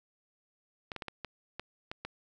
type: clicks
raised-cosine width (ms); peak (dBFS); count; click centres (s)
0.3; -22; 8; 0.918 / 0.963 / 1.022 / 1.083 / 1.247 / 1.596 / 1.915 / 2.05
effects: none